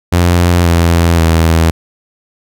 sawtooth tone with pitch steps, 87.31 / 84.58 / 81.94 Hz, F2 / E2 / E2, 0 / +45 / -10 cents, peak -3 dBFS, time 0.12-1.71 s, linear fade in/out 10 ms, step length 530 ms, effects none

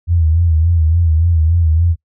sine tone with vibrato, 82.3 Hz, E2, 2 cents flat, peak -9 dBFS, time 0.07-1.96 s, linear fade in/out 50 ms, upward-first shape sine, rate 3.5 Hz, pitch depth 84 cents each way, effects noise-tail reverb RT60 0.1 s tail -23 dB re dry

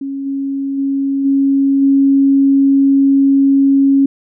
sine tone with level steps, 274.7 Hz, C#4, 16 cents flat, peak -19 / -16 / -13 / -9 / -7 dBFS, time 0.01-4.06 s, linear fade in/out 5 ms, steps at 0.25 / 0.77 / 1.24 / 1.81 s, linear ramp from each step 20 ms, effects none

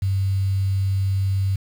sine tone with quantisation, 96.8 Hz, G2, 21 cents flat, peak -18 dBFS, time 0.02-1.56 s, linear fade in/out 5 ms, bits 7, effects none

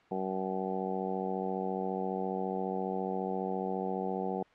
harmonic tone, 94.6 Hz, F#2, 39 cents sharp, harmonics 2 / 3 / 4 / 5 / 6 / 7 / 8 / 9, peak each -37 / -43 / -38 / -38 / -46 / -43 / -38 / -43 dBFS, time 0.11-4.43 s, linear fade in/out 5 ms, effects white hiss -61 dBFS RMS until 4.54 s + low-pass 2000 Hz 12 dB/octave

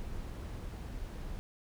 brown noise, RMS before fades -41 dBFS, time 0-1.39 s, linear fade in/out 0 ms, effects none

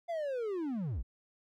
triangle linear sweep, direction down, 698.5 to 38.46 Hz, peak -31 dBFS, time 0.08-1.03 s, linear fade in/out 20 ms, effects none

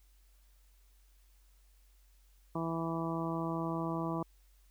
harmonic tone, 164.81 Hz, E3, in tune, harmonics 1 / 2 / 3 / 4 / 5 / 6 / 7, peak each -37 / -37 / -45 / -42 / -46 / -42 / -43 dBFS, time 2.55-4.23 s, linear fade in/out 5 ms, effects added 47 Hz sine -61 dBFS peak until 4.7 s + white hiss -72 dBFS RMS until 4.7 s

